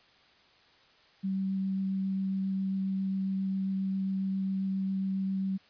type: tone with vibrato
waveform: sine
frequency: 192.1 Hz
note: G3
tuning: 35 cents flat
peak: -28 dBFS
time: 1.23-5.58 s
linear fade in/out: 20 ms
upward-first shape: triangle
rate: 7.4 Hz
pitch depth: 9 cents each way
effects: white hiss -61 dBFS RMS until 5.69 s + resampled to 11025 Hz